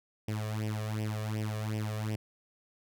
sawtooth tone with flanger, 107.7 Hz, A2, 37 cents flat, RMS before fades -34 dBFS, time 0.28-2.16 s, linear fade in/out 5 ms, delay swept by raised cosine 0.36 to 1.76 ms, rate 2.7 Hz, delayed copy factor +0.8, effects none

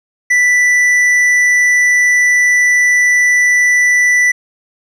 sine tone with tanh clipping, 1975.5 Hz, B6, in tune, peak -9 dBFS, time 0.3-4.32 s, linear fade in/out 10 ms, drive 8 dB, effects none

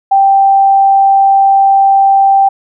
sine tone, 784 Hz, G5, in tune, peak -4 dBFS, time 0.11-2.49 s, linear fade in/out 10 ms, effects none

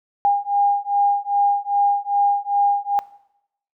sine beating tone pair, 808 / 810.5 Hz, G#5 / G#5, -48 / -42 cents, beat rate 2.5 Hz, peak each -19 / -18 dBFS, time 0.25-2.99 s, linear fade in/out 0 ms, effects noise-tail reverb RT60 0.8 s tail -19 dB re dry

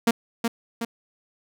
sawtooth tone with echo, 231.4 Hz, A#3, 13 cents flat, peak -12 dBFS, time 0.07-0.11 s, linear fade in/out 5 ms, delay 370 ms, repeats 2, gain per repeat -5 dB, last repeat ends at 0.85 s, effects none

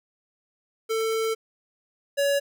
square tone pair in turn, 445.8 / 563.8 Hz, A4 / C#5, +23 / +29 cents, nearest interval major third, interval 406 cents, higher second, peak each -24 / -21 dBFS, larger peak second, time 0.89-1.35 / 2.17-2.4 s, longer first, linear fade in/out 20 ms, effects none

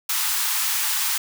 white high-pass noise, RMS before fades -23 dBFS, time 0.09-1.18 s, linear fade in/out 5 ms, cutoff 820 Hz, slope 96 dB/octave, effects none

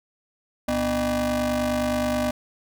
40% pulse ring-modulated tone, 180.7 Hz, F#3, 41 cents flat, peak -18 dBFS, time 0.68-2.31 s, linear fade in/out 5 ms, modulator 427 Hz, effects none

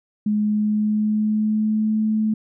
sine tone with pitch glide, 210.5 to 216.7 Hz, G#3 to A3, +24 to -26 cents, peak -17 dBFS, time 0.26-2.34 s, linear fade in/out 5 ms, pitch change +50 cents, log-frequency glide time 0.41-1.99 s, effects none

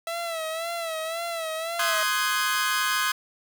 sawtooth tone with vibrato, 659 Hz, E5, 1 cent flat, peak -25 dBFS, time 0.07-2.03 s, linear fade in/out 2 ms, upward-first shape sine, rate 1.9 Hz, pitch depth 66 cents each way
sawtooth chord, Ab dominant seventh, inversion first, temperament equal with one note detuned, 1046.5 / 1244.5 / 1512.8 / 1661.2 Hz, C6 / Eb6 / Gb6 / Ab6, 0 / 0 / +38 / 0 cents, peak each -25 dBFS, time 1.79-3.12 s, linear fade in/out 5 ms
effects 7-bit

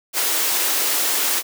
white high-pass noise, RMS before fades -20 dBFS, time 0.13-1.43 s, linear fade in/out 50 ms, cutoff 270 Hz, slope 48 dB/octave, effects none

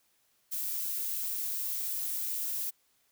violet noise, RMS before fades -34 dBFS, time 0.51-2.71 s, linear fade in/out 20 ms, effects white hiss -71 dBFS RMS until 3.11 s

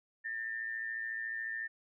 sine tone with amplitude modulation, 1797 Hz, A6, 36 cents sharp, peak -33 dBFS, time 0.24-1.68 s, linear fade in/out 20 ms, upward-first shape sine, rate 114 Hz, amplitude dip 60%, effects none

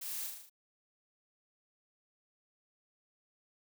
blue noise with echo, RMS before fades -42 dBFS, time 0.01-0.27 s, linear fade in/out 10 ms, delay 38 ms, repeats 6, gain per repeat -3 dB, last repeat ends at 0.498 s, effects none

